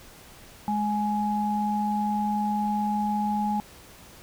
sine tone pair together, 209.2 / 837 Hz, G#3 / G#5, +13 / +13 cents, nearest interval 2 octaves, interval 2400 cents, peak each -26 / -26 dBFS, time 0.68-3.6 s, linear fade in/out 0 ms, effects pink hiss -49 dBFS RMS until 4.22 s

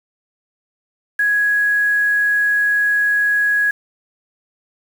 sine tone with quantisation, 1667 Hz, G#6, 6 cents sharp, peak -13 dBFS, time 1.19-3.71 s, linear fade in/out 5 ms, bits 6, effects none

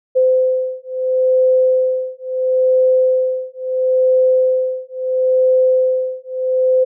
sine beating tone pair, 514 / 514.74 Hz, C5 / C5, -31 / -28 cents, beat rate 0.74 Hz, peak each -15 dBFS, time 0.15-6.85 s, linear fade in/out 20 ms, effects none

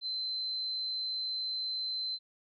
sine tone, 4077 Hz, C8, 46 cents flat, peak -32 dBFS, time 0.01-2.19 s, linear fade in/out 50 ms, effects MP3 64 kbps

